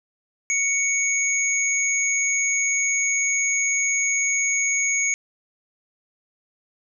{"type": "tone pair together", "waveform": "sine", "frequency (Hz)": [2230, 6648], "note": ["C#7", "G#8"], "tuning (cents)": [10, 1], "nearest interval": "octave + perfect fifth", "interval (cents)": 1891, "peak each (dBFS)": -22, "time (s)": [0.5, 5.14], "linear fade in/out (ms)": 0, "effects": []}